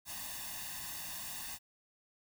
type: noise with comb filter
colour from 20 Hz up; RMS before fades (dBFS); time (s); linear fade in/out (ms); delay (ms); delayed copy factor
white; -43; 0.05-1.59; 50; 1.1; +0.9
effects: none